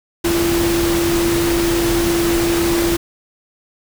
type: tone in noise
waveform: sine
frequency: 339.9 Hz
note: F4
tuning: 47 cents flat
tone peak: -15 dBFS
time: 0.24-2.97 s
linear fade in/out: 10 ms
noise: pink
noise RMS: -21 dBFS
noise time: 0.24-2.97 s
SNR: +3 dB
effects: none